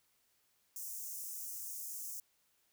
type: high-pass noise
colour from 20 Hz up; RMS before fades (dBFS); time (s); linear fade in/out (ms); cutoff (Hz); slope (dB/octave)
white; -44; 0.76-2.2; 2; 5800; 48
effects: white hiss -75 dBFS RMS until 2.72 s